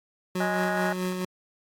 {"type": "tone with tremolo", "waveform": "25% pulse", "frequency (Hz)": 183.3, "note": "F#3", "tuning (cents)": -16, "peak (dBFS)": -22, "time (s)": [0.35, 1.25], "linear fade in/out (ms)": 5, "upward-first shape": "sine", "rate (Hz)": 4.6, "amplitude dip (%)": 40}
{"type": "harmonic tone", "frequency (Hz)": 207.7, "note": "G#3", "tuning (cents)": 0, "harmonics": [3, 4, 5, 6, 7, 8, 9], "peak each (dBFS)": [-30, -31, -40, -40, -33, -35, -37], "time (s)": [0.4, 0.93], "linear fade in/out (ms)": 5}
{"effects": ["AAC 64 kbps"]}